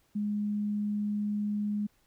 sine tone, 207.7 Hz, G#3, in tune, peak -28 dBFS, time 0.15-1.87 s, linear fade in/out 10 ms, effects pink hiss -69 dBFS RMS until 2.06 s

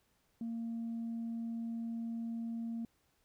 sine tone, 230 Hz, A#3, 23 cents flat, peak -35 dBFS, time 0.41-2.85 s, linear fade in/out 2 ms, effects tanh soft clip ceiling -34 dBFS + pink hiss -75 dBFS RMS until 3.24 s

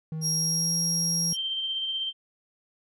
triangle tone with pitch glide, 158.2 to 168.58 Hz, D#3 to E3, +29 to +39 cents, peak -28 dBFS, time 0.12-1.33 s, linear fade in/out 2 ms, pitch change +110 cents, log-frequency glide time 0.23-0.75 s
35% pulse tone, 5610 Hz, F8, 7 cents sharp, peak -22 dBFS, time 0.21-1.37 s, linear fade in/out 50 ms
sine tone with tremolo, 3136 Hz, G7, in tune, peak -26 dBFS, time 1.32-2.13 s, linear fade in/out 50 ms, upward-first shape sine, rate 16 Hz, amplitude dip 30%
effects none

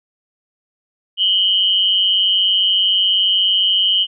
sine tone pair together, 2943 / 3134 Hz, F#7 / G7, -10 / -1 cents, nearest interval minor second, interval 109 cents, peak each -15 / -15 dBFS, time 1.17-4.07 s, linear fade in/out 50 ms, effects none

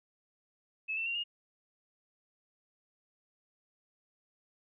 sine tone with pitch steps, 2597 / 2678 / 2761 / 2847 Hz, E7 / E7 / F7 / F7, -26 / +27 / -20 / +33 cents, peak -32 dBFS, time 0.88-1.24 s, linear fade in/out 20 ms, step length 90 ms, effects none

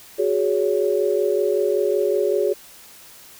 sine chord, F# suspended second, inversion none, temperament equal with one note detuned, 370 / 415.3 / 562.4 Hz, F#4 / G#4 / C#5, 0 / 0 / +25 cents, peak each -22 / -20 / -23 dBFS, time 0.18-2.54 s, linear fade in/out 20 ms, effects white hiss -45 dBFS RMS until 3.39 s

